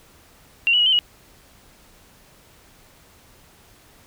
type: tone with pitch steps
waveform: sine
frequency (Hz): 2759 / 2941 / 2899 / 3080 / 2906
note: F7 / F#7 / F#7 / G7 / F#7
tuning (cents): -22 / -11 / -36 / -31 / -32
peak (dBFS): -14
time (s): 0.67-0.99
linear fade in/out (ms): 0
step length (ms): 64
effects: pink hiss -52 dBFS RMS until 4.06 s